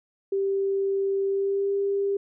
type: tone with pitch glide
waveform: sine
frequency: 392 to 397.9 Hz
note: G4 to G4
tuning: 0 to +26 cents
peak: -22 dBFS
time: 0.32-2.17 s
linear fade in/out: 5 ms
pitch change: +26 cents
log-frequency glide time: 1.27-1.73 s
effects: none